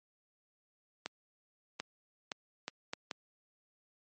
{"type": "accelerating click train", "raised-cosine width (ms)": 0.2, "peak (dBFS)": -19, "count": 6, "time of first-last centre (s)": [1.06, 3.112], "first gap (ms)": 740, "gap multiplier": 0.7, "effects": ["high-pass 200 Hz 12 dB/octave", "MP3 32 kbps"]}